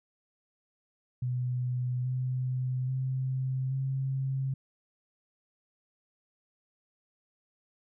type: tone with pitch steps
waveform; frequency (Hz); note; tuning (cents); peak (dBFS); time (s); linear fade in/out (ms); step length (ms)
sine; 124.9 / 127.82 / 130.81 / 133.86; B2 / C3 / C3 / C3; +20 / -40 / 0 / +40; -28; 1.22-4.54; 5; 830
effects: none